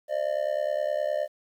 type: tone with amplitude modulation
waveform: triangle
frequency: 601 Hz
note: D5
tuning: 40 cents sharp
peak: -19 dBFS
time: 0.08-1.28 s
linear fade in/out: 50 ms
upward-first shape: sine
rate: 69.7 Hz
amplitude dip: 90%
effects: 10-bit